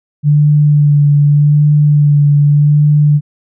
sine tone with vibrato, 146.83 Hz, D3, in tune, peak -5 dBFS, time 0.23-3.21 s, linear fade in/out 50 ms, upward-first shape sine, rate 0.84 Hz, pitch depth 21 cents each way, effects none

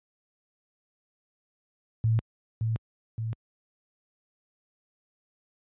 sine tone with echo, 112.3 Hz, A2, 36 cents sharp, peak -20 dBFS, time 2.04-2.19 s, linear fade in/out 0 ms, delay 570 ms, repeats 2, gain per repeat -4 dB, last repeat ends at 3.33 s, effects high-pass 60 Hz 12 dB/octave + resampled to 8000 Hz

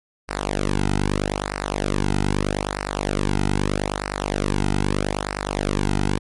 sawtooth tone with flanger, 49.62 Hz, G1, 22 cents sharp, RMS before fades -23 dBFS, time 0.28-6.19 s, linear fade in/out 20 ms, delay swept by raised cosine 0.29 to 1.79 ms, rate 0.79 Hz, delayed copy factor -0.85, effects MP3 48 kbps

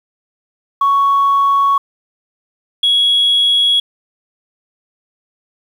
sine tone pair in turn, 1113 / 3335 Hz, C#6 / G#7, +7 / +7 cents, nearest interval octave + perfect fifth, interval 1900 cents, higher second, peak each -8 dBFS, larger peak neither, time 0.81-1.78 / 2.83-3.8 s, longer neither, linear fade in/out 5 ms, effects tanh soft clip ceiling -6 dBFS + 7-bit

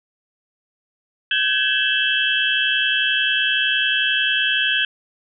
sine tone cluster, 1545 / 1676 / 2648 / 3061 / 3290 Hz, G6 / G#6 / E7 / G7 / G#7, -26 / +15 / +7 / -42 / -17 cents, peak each -23 dBFS, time 1.31-4.85 s, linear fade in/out 2 ms, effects none

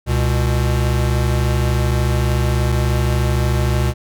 square tone pair together, 68 / 121.16 Hz, C#2 / B2, -33 / -33 cents, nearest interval minor seventh, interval 1000 cents, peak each -18 dBFS, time 0.06-3.94 s, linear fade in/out 50 ms, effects none

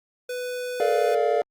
square tone, 496.7 Hz, B4, 10 cents sharp, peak -29 dBFS, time 0.29-1.15 s, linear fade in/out 5 ms
triangle chord, Bb major seventh, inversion third, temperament equal with one note detuned, 429.5 / 466.2 / 587.3 / 698.5 Hz, A4 / Bb4 / D5 / F5, -42 / 0 / 0 / 0 cents, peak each -23 dBFS, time 0.8-1.42 s, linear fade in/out 2 ms
effects Opus 48 kbps

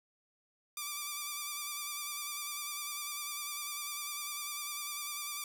5% pulse tone with vibrato, 1174.7 Hz, D6, in tune, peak -26 dBFS, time 0.77-5.44 s, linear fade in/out 2 ms, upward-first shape square, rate 10 Hz, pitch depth 31 cents each way, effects none

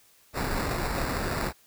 pink noise with sample-and-hold, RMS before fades -29 dBFS, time 0.33-1.53 s, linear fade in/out 50 ms, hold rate 3150 Hz, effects white hiss -60 dBFS RMS until 1.66 s

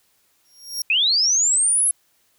sawtooth tone with exponential growth, 5588 Hz, F8, in tune, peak -18 dBFS, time 0.45-0.82 s, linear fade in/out 2 ms, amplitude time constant 79 ms
sine linear sweep, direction up, 2447 to 11000 Hz, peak -15 dBFS, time 0.9-1.91 s, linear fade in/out 2 ms
effects white hiss -63 dBFS RMS until 2.38 s

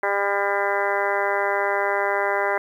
harmonic tone, 200.4 Hz, G3, 38 cents sharp, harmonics 2 / 3 / 4 / 5 / 6 / 7 / 8 / 9 / 10, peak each -27 / -26 / -27 / -28 / -33 / -31 / -29 / -33 / -29 dBFS, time 0.03-2.58 s, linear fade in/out 2 ms, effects 9-bit

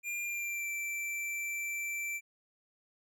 square tone with pitch glide, 2400 to 2340 Hz, D7 to D7, +37 to -7 cents, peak -35 dBFS, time 0.03-2.21 s, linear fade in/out 50 ms, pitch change -44 cents, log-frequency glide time 0.24-0.69 s, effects none

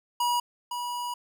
square tone pair in turn, 966 / 970.1 Hz, B5 / B5, -39 / -31 cents, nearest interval unison, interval 8 cents, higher second, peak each -24 / -31 dBFS, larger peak first, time 0.2-0.4 / 0.71-1.14 s, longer second, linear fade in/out 5 ms, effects none

